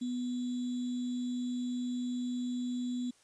sine tone with sample-and-hold, 246.9 Hz, B3, in tune, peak -32 dBFS, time 0.01-3.11 s, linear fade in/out 10 ms, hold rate 3675 Hz, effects white hiss -65 dBFS RMS until 3.23 s + resampled to 22050 Hz

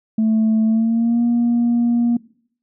sine tone with pitch glide, 220 to 237.2 Hz, A3 to A#3, 0 to +30 cents, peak -12 dBFS, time 0.18-2.17 s, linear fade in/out 5 ms, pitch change +130 cents, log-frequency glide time 0.64-1.22 s, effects noise-tail reverb RT60 0.6 s tail -22 dB re dry + tanh soft clip ceiling -11 dBFS

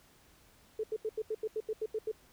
sine tone bursts, 435.8 Hz, A4, 17 cents flat, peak -31 dBFS, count 11, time 0.79-2.116 s, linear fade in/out 5 ms, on 46 ms, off 82 ms, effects pink hiss -63 dBFS RMS until 2.32 s

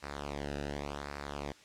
sawtooth tone with flanger, 71.8 Hz, D2, 39 cents flat, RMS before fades -40 dBFS, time 0.02-1.53 s, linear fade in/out 20 ms, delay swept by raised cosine 0.3 to 0.92 ms, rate 0.89 Hz, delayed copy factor -0.85, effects white hiss -58 dBFS RMS until 1.64 s + low-pass 6000 Hz 12 dB/octave

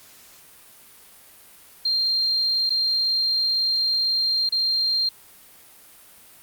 sine tone with dropouts, 4186 Hz, C8, in tune, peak -19 dBFS, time 1.85-5.09 s, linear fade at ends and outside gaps 5 ms, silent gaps 2.695-2.703 / 4.491-4.522 s, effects white hiss -49 dBFS RMS until 6.42 s + Opus 48 kbps

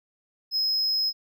triangle tone, 5120 Hz, D#8, 49 cents sharp, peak -21 dBFS, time 0.51-1.13 s, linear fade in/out 50 ms, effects none

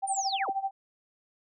sine tone with tremolo, 780 Hz, G5, 9 cents flat, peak -25 dBFS, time 0.02-0.71 s, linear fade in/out 20 ms, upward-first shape sine, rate 13 Hz, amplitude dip 85%
sine linear sweep, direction down, 9340 to 174.61 Hz, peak -31 dBFS, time 0.07-0.5 s, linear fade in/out 10 ms
effects none

